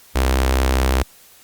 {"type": "tone with notch filter", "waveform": "sawtooth", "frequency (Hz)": 65.3, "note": "C2", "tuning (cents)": -3, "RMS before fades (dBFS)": -17, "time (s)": [0.15, 1.03], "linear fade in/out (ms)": 10, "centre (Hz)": 150, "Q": 0.63, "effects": ["white hiss -48 dBFS RMS until 1.43 s", "Opus 48 kbps"]}